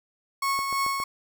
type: tone with tremolo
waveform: 35% pulse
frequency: 1100 Hz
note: C#6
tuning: 14 cents flat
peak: -21 dBFS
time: 0.42-1.04 s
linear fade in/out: 5 ms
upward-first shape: triangle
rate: 3.1 Hz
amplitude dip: 45%
type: click train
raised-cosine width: 1 ms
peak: -24 dBFS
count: 4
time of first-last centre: 0.59-1.001 s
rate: 7.3 Hz
effects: none